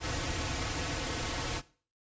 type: noise with comb filter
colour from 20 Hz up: pink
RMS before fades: -34 dBFS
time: 0-1.62 s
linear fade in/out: 50 ms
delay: 5 ms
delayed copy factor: -0.75
effects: noise-tail reverb RT60 0.4 s tail -18 dB re dry + resampled to 16000 Hz